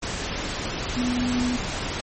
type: tone in noise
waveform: sine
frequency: 246.9 Hz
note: B3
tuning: in tune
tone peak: -22 dBFS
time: 0.96-1.57 s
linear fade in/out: 10 ms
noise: pink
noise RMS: -29 dBFS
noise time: 0.02-2.01 s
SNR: +4 dB
effects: MP3 32 kbps